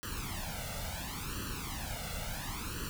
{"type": "noise with flanger", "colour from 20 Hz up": "pink", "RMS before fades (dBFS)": -39, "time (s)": [0.03, 2.89], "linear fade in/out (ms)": 0, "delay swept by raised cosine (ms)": [0.68, 1.46], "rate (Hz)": 0.72, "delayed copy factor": 0.85, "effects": []}